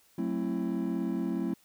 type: chord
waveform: triangle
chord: F# half-diminished seventh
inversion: none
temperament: just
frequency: 185 / 222 / 266.4 / 333 Hz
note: F#3 / A3 / C4 / E4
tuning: 0 / +16 / +31 / +18 cents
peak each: -32 dBFS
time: 0.18-1.54 s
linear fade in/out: 5 ms
effects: tanh soft clip ceiling -18 dBFS + white hiss -64 dBFS RMS until 1.64 s